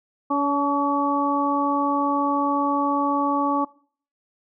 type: harmonic tone with a mistuned harmonic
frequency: 283.4 Hz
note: C#4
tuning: 38 cents sharp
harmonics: 1 / 2 / 3 / 4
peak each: -23 / -29 / -26 / -23 dBFS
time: 0.3-3.65 s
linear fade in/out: 10 ms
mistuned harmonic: 3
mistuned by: +22 cents
effects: noise-tail reverb RT60 0.5 s tail -22 dB re dry